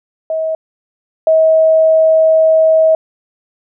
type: tone pair in turn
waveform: sine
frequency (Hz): 639 / 639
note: D#5 / D#5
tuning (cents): +46 / +46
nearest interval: unison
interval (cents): 0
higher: neither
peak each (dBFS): -14 / -6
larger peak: second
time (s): 0.3-0.55 / 1.27-2.95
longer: second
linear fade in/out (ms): 2
effects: none